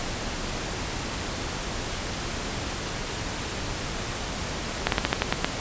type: slowing click train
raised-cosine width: 0.3 ms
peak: -4 dBFS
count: 8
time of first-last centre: 4.87-5.445 s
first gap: 52 ms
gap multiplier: 1.15
effects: pink hiss -31 dBFS RMS until 5.6 s + resampled to 16000 Hz